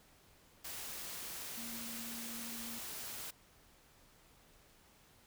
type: tone in noise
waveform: sine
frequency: 231.8 Hz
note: A#3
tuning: 10 cents flat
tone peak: -48 dBFS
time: 1.57-2.79 s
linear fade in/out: 10 ms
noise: white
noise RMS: -45 dBFS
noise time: 0.64-3.31 s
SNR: -6 dB
effects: pink hiss -65 dBFS RMS until 5.26 s